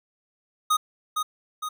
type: tone with echo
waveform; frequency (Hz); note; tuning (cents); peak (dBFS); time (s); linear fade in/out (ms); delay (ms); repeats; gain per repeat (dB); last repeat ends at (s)
square; 1244.5; D#6; 0; -19; 0.7-0.77; 10; 460; 2; -5; 1.69
effects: none